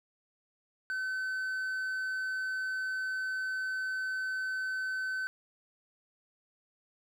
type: tone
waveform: triangle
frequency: 1524 Hz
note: G6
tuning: 49 cents flat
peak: -30 dBFS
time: 0.9-5.27 s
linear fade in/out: 0 ms
effects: none